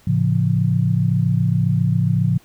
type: chord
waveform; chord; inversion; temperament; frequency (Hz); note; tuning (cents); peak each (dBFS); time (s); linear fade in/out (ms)
sine; A augmented; none; just; 110 / 137.5 / 171.88; A2 / C#3 / E#3; 0 / -14 / -27; -19; 0.07-2.38; 5
effects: pink hiss -53 dBFS RMS until 2.44 s